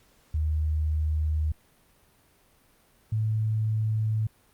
sine tone pair in turn, 77.2 / 109.18 Hz, D#2 / A2, -13 / -13 cents, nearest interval tritone, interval 600 cents, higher second, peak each -23 dBFS, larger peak neither, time 0.34-1.52 / 3.12-4.27 s, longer first, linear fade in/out 5 ms, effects pink hiss -62 dBFS RMS until 4.53 s + Opus 48 kbps

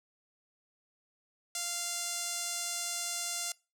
sawtooth tone with band-pass filter, 695 Hz, F5, 9 cents flat, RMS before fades -36 dBFS, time 1.55-3.52 s, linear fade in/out 2 ms, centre 7500 Hz, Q 1.7, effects noise-tail reverb RT60 0.3 s tail -24 dB re dry

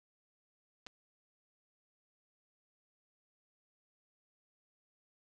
clicks, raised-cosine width 0.2 ms, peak -30 dBFS, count 2, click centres 0.865 / 0.869 s, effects none

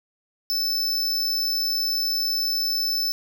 square tone, 5274 Hz, E8, in tune, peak -22 dBFS, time 0.5-3.12 s, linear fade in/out 0 ms, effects none

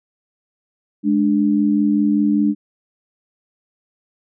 sine tone pair together, 209.4 / 294.5 Hz, G#3 / D4, +15 / +5 cents, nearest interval tritone, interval 590 cents, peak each -16 dBFS, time 1.03-2.55 s, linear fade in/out 50 ms, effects none

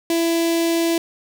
sawtooth tone with notch filter, 333.6 Hz, E4, 21 cents sharp, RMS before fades -19 dBFS, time 0.1-0.98 s, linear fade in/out 2 ms, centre 1300 Hz, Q 0.92, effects none

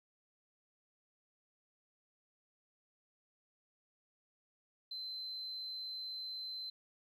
sine tone, 4074 Hz, C8, 47 cents flat, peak -40 dBFS, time 4.91-6.7 s, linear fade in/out 5 ms, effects tanh soft clip ceiling -36 dBFS + 13-bit

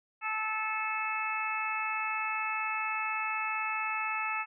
harmonic tone, 435.8 Hz, A4, 17 cents flat, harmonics 2 / 3 / 4 / 5 / 6, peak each -37 / -35 / -41 / -38 / -35 dBFS, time 0.21-4.46 s, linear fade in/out 50 ms, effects none

